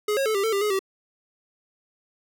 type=tone with pitch steps; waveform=square; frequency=420.1 / 544 / 435.7 / 395.6 / 446.3 / 397.3 / 420.8 / 385.4 Hz; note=G#4 / C#5 / A4 / G4 / A4 / G4 / G#4 / G4; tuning=+20 / -33 / -17 / +16 / +25 / +23 / +23 / -29 cents; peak=-22 dBFS; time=0.08-0.792 s; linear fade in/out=5 ms; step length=89 ms; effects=none